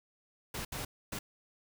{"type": "noise bursts at uneven times", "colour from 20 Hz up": "pink", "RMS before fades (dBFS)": -39, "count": 3, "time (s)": [[0.54, 0.65], [0.72, 0.85], [1.12, 1.19]], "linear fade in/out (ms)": 5, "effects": []}